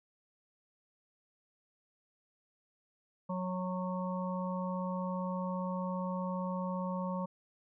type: harmonic tone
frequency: 183.5 Hz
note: F#3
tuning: 14 cents flat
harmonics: 1 / 3 / 5 / 6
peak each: -35 / -40 / -42 / -43 dBFS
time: 3.29-7.26 s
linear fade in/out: 10 ms
effects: none